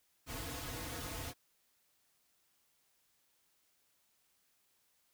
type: noise with comb filter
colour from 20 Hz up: pink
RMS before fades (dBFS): -43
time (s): 0.26-1.34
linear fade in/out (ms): 50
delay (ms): 5.1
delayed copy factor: -1
effects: white hiss -75 dBFS RMS until 5.13 s